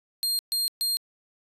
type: tone bursts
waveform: sawtooth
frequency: 4200 Hz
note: C8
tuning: 6 cents sharp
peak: -21 dBFS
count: 3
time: 0.23-0.97 s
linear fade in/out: 0 ms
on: 160 ms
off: 130 ms
effects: resampled to 32000 Hz